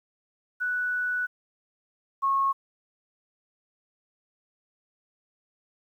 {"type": "tone pair in turn", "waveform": "sine", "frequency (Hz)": [1480, 1092.3], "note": ["F#6", "C#6"], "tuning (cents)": [0, -26], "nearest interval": "perfect fourth", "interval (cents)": 526, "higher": "first", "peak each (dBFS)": [-25, -21], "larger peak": "second", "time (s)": [[0.6, 1.27], [2.22, 2.53]], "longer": "first", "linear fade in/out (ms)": 20, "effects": ["10-bit"]}